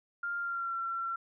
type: tone with pitch glide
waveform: sine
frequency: 1399 to 1357.6 Hz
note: F6 to F6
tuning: +3 to -49 cents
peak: -32 dBFS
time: 0.23-1.16 s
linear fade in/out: 5 ms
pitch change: -52 cents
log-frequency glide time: 0.39-0.76 s
effects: none